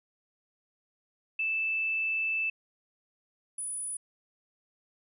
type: tone pair in turn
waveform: sine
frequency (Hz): 2637 / 9870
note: E7 / D#9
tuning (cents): 0 / -15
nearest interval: octave + major seventh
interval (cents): 2285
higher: second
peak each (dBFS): -27 / -33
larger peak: first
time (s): 1.39-2.5 / 3.58-3.97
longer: first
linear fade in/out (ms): 5
effects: none